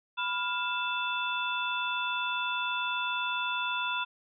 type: tone cluster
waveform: sine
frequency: 988 / 1404 / 2648 / 3481 Hz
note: B5 / F6 / E7 / A7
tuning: 0 / +9 / +7 / -19 cents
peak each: -33 / -34 / -35 / -36 dBFS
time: 0.17-4.05 s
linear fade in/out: 20 ms
effects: none